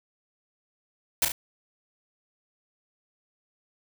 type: noise with echo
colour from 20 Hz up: white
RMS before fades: -22 dBFS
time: 1.22-1.25 s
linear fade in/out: 2 ms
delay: 35 ms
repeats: 2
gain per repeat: -5 dB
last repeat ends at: 1.32 s
effects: none